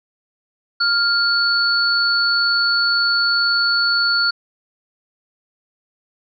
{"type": "tone pair together", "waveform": "sine", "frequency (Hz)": [1400, 4439], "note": ["F6", "C#8"], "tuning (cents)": [4, 2], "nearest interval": "octave + minor sixth", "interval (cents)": 1998, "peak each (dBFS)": -17, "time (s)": [0.8, 4.31], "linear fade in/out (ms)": 10, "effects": []}